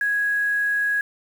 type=tone with quantisation; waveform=sine; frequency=1661.2 Hz; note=G#6; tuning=in tune; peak=-19 dBFS; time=0.01-1.01 s; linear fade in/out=2 ms; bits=7; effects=none